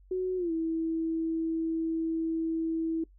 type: tone with pitch glide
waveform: sine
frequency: 369.6 to 325.5 Hz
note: F#4 to E4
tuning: -2 to -22 cents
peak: -27 dBFS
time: 0.11-3.04 s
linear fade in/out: 5 ms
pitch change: -220 cents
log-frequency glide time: 0.37-0.52 s
effects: noise-tail reverb RT60 0.1 s tail -21 dB re dry + added 47 Hz sine -54 dBFS peak until 3.18 s